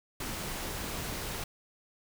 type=noise; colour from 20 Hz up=pink; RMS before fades=-37 dBFS; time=0.2-1.44 s; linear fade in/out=5 ms; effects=none